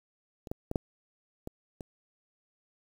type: clicks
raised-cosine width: 2 ms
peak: -29 / -20 / -20 / -14 / -24 / -27 dBFS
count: 6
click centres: 0.472 / 0.515 / 0.714 / 0.758 / 1.474 / 1.808 s
effects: 8-bit